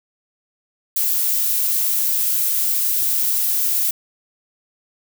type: noise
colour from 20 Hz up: violet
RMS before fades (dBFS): -19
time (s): 0.96-3.91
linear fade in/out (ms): 5
effects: none